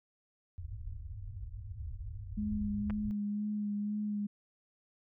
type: low-pass noise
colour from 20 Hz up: white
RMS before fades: -42 dBFS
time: 0.58-3.11 s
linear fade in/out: 0 ms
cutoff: 110 Hz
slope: 96 dB/octave
type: tone with vibrato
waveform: sine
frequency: 207.8 Hz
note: G#3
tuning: 1 cent sharp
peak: -32 dBFS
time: 2.37-4.27 s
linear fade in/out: 10 ms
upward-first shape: sine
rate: 2 Hz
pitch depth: 22 cents each way
type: clicks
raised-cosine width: 0.5 ms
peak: -30 dBFS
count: 2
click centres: 2.899 / 2.905 s
effects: none